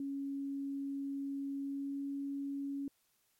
sine tone with pitch glide, 277.2 to 279 Hz, C#4 to C#4, 0 to +11 cents, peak -36 dBFS, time 0-2.88 s, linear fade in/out 2 ms, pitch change +11 cents, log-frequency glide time 1.61-2.03 s, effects white hiss -75 dBFS RMS until 3.39 s + MP3 64 kbps

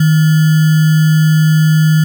sine tone with sample-and-hold, 156.6 Hz, D#3, 11 cents sharp, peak -6 dBFS, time 0-2.04 s, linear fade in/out 5 ms, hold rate 1575 Hz, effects none

